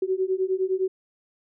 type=beating tone pair; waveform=sine; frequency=371.8 / 381.6 Hz; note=F#4 / G4; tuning=+8 / -47 cents; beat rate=9.8 Hz; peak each=-25 dBFS; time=0.02-0.88 s; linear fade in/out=5 ms; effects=none